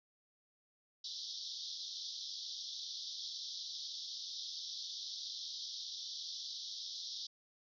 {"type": "band-pass noise", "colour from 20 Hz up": "pink", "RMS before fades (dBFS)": -45, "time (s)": [1.04, 7.27], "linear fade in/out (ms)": 5, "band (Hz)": [3400, 5800], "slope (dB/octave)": 96, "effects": []}